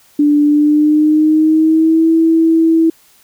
sine tone with pitch glide, 293.7 to 325.9 Hz, D4 to E4, 0 to -20 cents, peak -7 dBFS, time 0.19-2.9 s, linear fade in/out 5 ms, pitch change +180 cents, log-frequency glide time 0.44-2.09 s, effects white hiss -49 dBFS RMS until 3.23 s

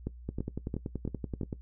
two click trains, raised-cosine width 3 ms, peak -20 / -21 dBFS, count 5 / 14, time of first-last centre 0.07-1.412 / 0.29-1.528 s, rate 2.98 / 10.5 Hz, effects noise-tail reverb RT60 0.1 s tail -18 dB re dry + added 60 Hz sine -45 dBFS peak until 1.61 s

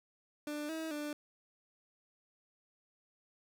30% pulse tone with pitch steps, 296.7 / 320.8 / 296.1 Hz, D4 / E4 / D4, +18 / -47 / +14 cents, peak -35 dBFS, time 0.47-1.13 s, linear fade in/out 2 ms, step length 220 ms, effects none

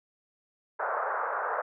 white band-pass noise, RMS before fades -31 dBFS, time 0.79-1.62 s, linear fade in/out 10 ms, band 470 to 1500 Hz, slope 48 dB/octave, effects none

